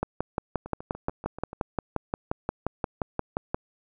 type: two click trains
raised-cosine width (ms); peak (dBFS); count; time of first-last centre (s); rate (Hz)
1; -12 / -24; 21 / 7; 0.03-3.545 / 0.66-1.531; 5.69 / 6.89
effects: none